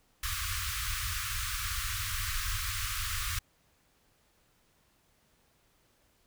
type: band-stop noise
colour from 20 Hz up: pink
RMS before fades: -34 dBFS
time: 0.23-3.39 s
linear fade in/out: 5 ms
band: 110 to 1100 Hz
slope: 96 dB/octave
effects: pink hiss -69 dBFS RMS until 6.26 s